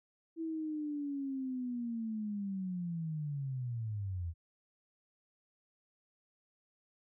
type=linear sweep; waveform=sine; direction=down; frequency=329.6 to 80.7 Hz; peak=-35 dBFS; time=0.36-4.34 s; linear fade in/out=50 ms; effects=none